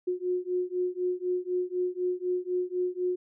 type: beating tone pair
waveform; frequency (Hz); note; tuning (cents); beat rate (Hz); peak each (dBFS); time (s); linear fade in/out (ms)
sine; 359.8 / 363.8; F#4 / F#4; -48 / -29; 4; -30; 0.07-3.16; 10
effects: none